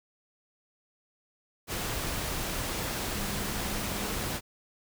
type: tone in noise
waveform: sine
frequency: 201.9 Hz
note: G#3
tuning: 49 cents flat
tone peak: -40 dBFS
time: 3.09-4.14 s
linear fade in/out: 50 ms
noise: pink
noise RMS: -33 dBFS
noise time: 1.67-4.41 s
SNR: -10 dB
effects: none